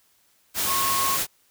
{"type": "tone in noise", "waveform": "sine", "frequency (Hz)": 1089, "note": "C#6", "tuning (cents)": -31, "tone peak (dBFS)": -24, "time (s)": [0.66, 1.19], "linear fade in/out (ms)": 50, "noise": "white", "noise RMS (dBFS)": -25, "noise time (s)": [0.54, 1.27], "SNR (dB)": -2, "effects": ["white hiss -63 dBFS RMS until 1.5 s"]}